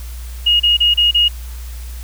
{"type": "tone bursts", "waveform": "sine", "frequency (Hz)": 2870, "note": "F7", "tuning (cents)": 47, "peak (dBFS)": -9, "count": 5, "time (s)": [0.46, 1.284], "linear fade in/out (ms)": 10, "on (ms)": 140, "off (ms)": 31, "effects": ["added 60 Hz sine -26 dBFS peak until 2.03 s", "white hiss -40 dBFS RMS until 2.03 s"]}